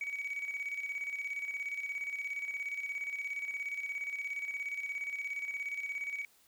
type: tone with tremolo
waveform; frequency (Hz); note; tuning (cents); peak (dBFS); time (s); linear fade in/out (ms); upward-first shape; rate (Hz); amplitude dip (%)
sine; 2262; C#7; +34; -32; 0.01-6.25; 2; square; 17; 60
effects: tanh soft clip ceiling -31 dBFS + white hiss -66 dBFS RMS until 6.47 s